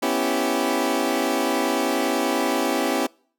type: chord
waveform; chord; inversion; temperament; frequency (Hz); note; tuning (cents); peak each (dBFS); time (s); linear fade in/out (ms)
20% pulse; C# half-diminished seventh; third; equal; 246.9 / 277.2 / 329.6 / 392; B3 / C#4 / E4 / G4; 0 / 0 / 0 / 0; -22 / -20 / -21 / -22; 0.02-3.07; 10
effects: noise-tail reverb RT60 0.5 s tail -26 dB re dry